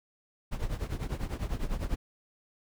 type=noise with tremolo; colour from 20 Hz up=brown; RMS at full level=-29 dBFS; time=0.51-1.96 s; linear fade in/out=20 ms; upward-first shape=triangle; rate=10 Hz; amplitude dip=90%; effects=none